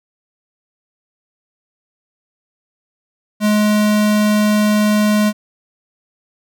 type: tone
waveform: square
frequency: 210.6 Hz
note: G#3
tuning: 24 cents sharp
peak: -12 dBFS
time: 3.4-5.33 s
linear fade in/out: 50 ms
effects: none